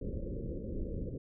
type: low-pass noise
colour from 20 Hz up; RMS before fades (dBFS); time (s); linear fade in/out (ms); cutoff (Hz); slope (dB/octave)
pink; -38; 0.01-1.18; 5; 550; 96
effects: none